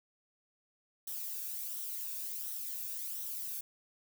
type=noise with flanger; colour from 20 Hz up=violet; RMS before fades=-40 dBFS; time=1.07-3.61 s; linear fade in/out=5 ms; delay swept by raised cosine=0.42 to 1 ms; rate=1.4 Hz; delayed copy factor=-0.5; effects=none